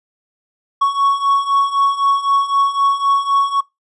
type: beating tone pair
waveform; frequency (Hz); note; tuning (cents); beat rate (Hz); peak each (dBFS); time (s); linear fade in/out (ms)
triangle; 1108.7 / 1112.6; C#6 / C#6; 0 / +6; 3.9; -16 / -12; 0.81-3.61; 10
effects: noise-tail reverb RT60 0.2 s tail -23 dB re dry + resampled to 24000 Hz